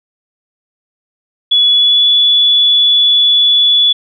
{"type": "tone with pitch glide", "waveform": "sine", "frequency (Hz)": [3403, 3429], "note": ["G#7", "A7"], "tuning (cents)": [41, -45], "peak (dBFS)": -6, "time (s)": [1.51, 3.93], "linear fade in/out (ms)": 10, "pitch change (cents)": 14, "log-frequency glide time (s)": [1.69, 2.08], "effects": []}